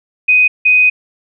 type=tone pair in turn; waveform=sine; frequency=2500 / 2500 Hz; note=D#7 / D#7; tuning=+8 / +8 cents; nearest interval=unison; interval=0 cents; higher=neither; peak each=-6 dBFS; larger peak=neither; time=0.28-0.48 / 0.65-0.9 s; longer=second; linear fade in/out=10 ms; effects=none

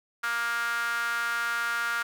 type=tone with high-pass filter; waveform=sawtooth; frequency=234.4 Hz; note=A#3; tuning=10 cents sharp; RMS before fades=-29 dBFS; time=0.23-2.03 s; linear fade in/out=10 ms; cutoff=1400 Hz; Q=6.2; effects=none

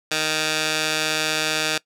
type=tone with band-pass filter; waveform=15% pulse; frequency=155.56 Hz; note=D#3; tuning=in tune; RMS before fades=-23 dBFS; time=0.11-1.78 s; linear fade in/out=5 ms; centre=4200 Hz; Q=0.76; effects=noise-tail reverb RT60 0.1 s tail -22 dB re dry

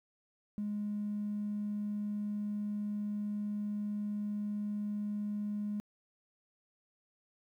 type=tone; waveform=triangle; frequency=207.7 Hz; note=G#3; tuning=in tune; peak=-30 dBFS; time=0.58-5.8 s; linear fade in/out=0 ms; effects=tanh soft clip ceiling -31 dBFS + 12-bit

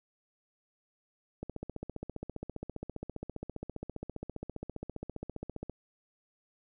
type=click train; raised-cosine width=2 ms; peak=-25 dBFS; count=65; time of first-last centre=1.43-5.697 s; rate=15 Hz; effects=none

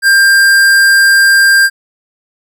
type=tone with tanh clipping; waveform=sine; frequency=1593 Hz; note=G6; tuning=27 cents sharp; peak=-6 dBFS; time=0.02-1.7 s; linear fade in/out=50 ms; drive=18 dB; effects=none

